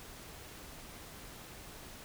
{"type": "silence", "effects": ["pink hiss -50 dBFS RMS until 2.04 s"]}